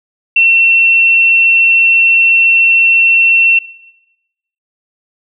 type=tone; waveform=sine; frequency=2707 Hz; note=E7; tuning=45 cents sharp; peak=-5 dBFS; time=0.36-3.59 s; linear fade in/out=5 ms; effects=noise-tail reverb RT60 1.0 s tail -20 dB re dry